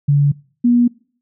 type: tone pair in turn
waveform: sine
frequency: 143.3 / 241 Hz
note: D3 / B3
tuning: -42 / -42 cents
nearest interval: major sixth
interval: 900 cents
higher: second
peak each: -9 dBFS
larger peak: neither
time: 0.08-0.32 / 0.64-0.88 s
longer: neither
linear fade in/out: 10 ms
effects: noise-tail reverb RT60 0.5 s tail -24 dB re dry